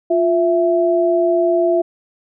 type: tone pair together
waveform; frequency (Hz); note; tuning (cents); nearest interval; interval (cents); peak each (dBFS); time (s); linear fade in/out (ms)
sine; 350.7 / 663; F4 / E5; +7 / +10; major seventh; 1103; -15; 0.1-1.82; 10
effects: none